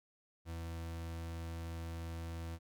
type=tone; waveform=40% pulse; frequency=83 Hz; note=E2; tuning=12 cents sharp; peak=-40 dBFS; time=0.45-2.59 s; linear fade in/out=50 ms; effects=none